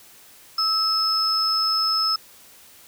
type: tone pair together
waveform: sine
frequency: 1300 / 5200 Hz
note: E6 / E8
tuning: -24 / -24 cents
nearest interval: 2 octaves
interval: 2400 cents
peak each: -23 / -19 dBFS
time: 0.58-2.16 s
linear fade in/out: 5 ms
effects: tanh soft clip ceiling -13 dBFS + white hiss -49 dBFS RMS until 2.87 s